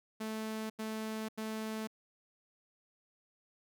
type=tone bursts; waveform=sawtooth; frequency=218.8 Hz; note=A3; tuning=9 cents flat; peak=-33 dBFS; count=3; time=0.2-1.874 s; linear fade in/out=10 ms; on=500 ms; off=87 ms; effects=none